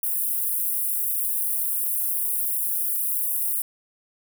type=high-pass noise; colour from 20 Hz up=white; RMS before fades=-25 dBFS; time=0.03-3.62 s; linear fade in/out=2 ms; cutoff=9600 Hz; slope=48 dB/octave; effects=none